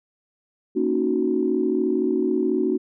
sine chord, D# minor seventh, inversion second, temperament equal, 233.1 / 277.2 / 311.1 / 370 Hz, A#3 / C#4 / D#4 / F#4, 0 / 0 / 0 / 0 cents, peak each -26 / -25 / -25 / -22 dBFS, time 0.75-2.78 s, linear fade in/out 20 ms, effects tanh soft clip ceiling -8 dBFS

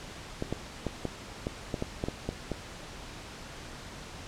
clicks, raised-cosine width 2 ms, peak -17 dBFS, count 11, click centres 0.424 / 0.526 / 0.867 / 1.053 / 1.469 / 1.742 / 1.824 / 2.039 / 2.085 / 2.29 / 2.517 s, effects pink hiss -44 dBFS RMS until 4.27 s + low-pass 7000 Hz 12 dB/octave

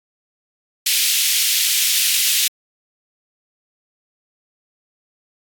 pink high-pass noise, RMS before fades -17 dBFS, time 0.86-2.48 s, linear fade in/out 5 ms, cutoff 2600 Hz, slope 24 dB/octave, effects AAC 64 kbps

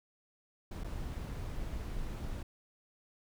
brown noise with dropouts, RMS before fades -39 dBFS, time 0.71-2.43 s, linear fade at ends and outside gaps 5 ms, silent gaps 0.837-0.843 s, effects none

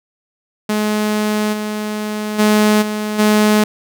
sawtooth tone with level steps, 212 Hz, G#3, 36 cents sharp, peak -11 / -16 / -6 / -15 / -6 dBFS, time 0.69-3.64 s, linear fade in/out 5 ms, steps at 1.52 / 2.38 / 2.81 / 3.18 s, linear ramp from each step 20 ms, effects none

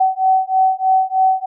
sine beating tone pair, 756 / 759.2 Hz, F#5 / F#5, +37 / +44 cents, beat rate 3.2 Hz, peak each -15 dBFS, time 0-1.46 s, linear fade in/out 10 ms, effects none

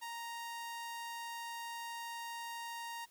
sawtooth tone, 932.3 Hz, A#5, in tune, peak -38 dBFS, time 0.01-3.06 s, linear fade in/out 20 ms, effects white hiss -67 dBFS RMS until 3.1 s

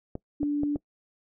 clicks, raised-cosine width 2 ms, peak -20 dBFS, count 4, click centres 0.154 / 0.431 / 0.634 / 0.759 s
sine tone, 291.5 Hz, D4, 13 cents flat, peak -24 dBFS, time 0.4-0.77 s, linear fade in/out 10 ms
effects noise-tail reverb RT60 0.1 s tail -23 dB re dry

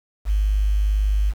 sine tone with quantisation, 51 Hz, G#1, 31 cents flat, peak -16 dBFS, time 0.25-1.34 s, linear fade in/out 50 ms, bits 7, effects none

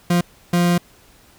40% pulse tone bursts at uneven times, 174.61 Hz, F3, in tune, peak -13 dBFS, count 2, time 0.1-0.21 / 0.53-0.78 s, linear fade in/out 5 ms, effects pink hiss -51 dBFS RMS until 1.38 s

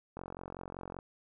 click train, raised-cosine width 1 ms, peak -28 dBFS, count 38, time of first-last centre 0.17-0.989 s, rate 45.2 Hz, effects none

